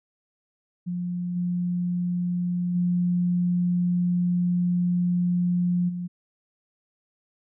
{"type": "tone with level steps", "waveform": "sine", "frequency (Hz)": 177, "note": "F3", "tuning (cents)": 23, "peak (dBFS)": [-26, -23, -20, -28], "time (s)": [0.86, 6.08], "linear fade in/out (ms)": 20, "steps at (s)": [1.35, 2.74, 5.88], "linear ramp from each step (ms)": 20, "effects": []}